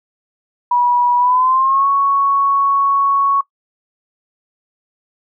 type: tone with pitch glide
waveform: sine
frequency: 972 to 1110.1 Hz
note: B5 to C#6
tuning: -28 to +2 cents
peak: -11 dBFS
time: 0.71-3.41 s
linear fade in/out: 5 ms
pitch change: +230 cents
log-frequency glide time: 1.17-1.87 s
effects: noise-tail reverb RT60 0.1 s tail -20 dB re dry